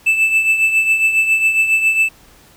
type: tone with tremolo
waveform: triangle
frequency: 2637 Hz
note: E7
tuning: in tune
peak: -7 dBFS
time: 0.06-2.09 s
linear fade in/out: 10 ms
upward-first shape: triangle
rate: 7.3 Hz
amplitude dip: 65%
effects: pink hiss -47 dBFS RMS until 2.56 s